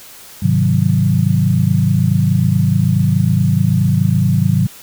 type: chord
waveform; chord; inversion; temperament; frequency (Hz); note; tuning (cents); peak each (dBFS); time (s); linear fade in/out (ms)
sine; Ab dominant seventh; none; equal; 103.83 / 130.81 / 155.56 / 185; Ab2 / C3 / Eb3 / Gb3; 0 / 0 / 0 / 0; -16; 0.42-4.67; 10
effects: white hiss -38 dBFS RMS until 4.82 s